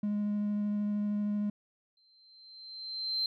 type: tone with vibrato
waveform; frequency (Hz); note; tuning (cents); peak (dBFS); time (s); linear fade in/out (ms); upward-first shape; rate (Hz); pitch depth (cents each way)
triangle; 207.3; G#3; -3; -26; 0.03-1.5; 5; triangle; 13; 10
type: tone with exponential growth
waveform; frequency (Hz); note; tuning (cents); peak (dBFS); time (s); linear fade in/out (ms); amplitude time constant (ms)
sine; 4116; C8; -29; -26; 1.97-3.26; 2; 280
effects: tanh soft clip ceiling -23 dBFS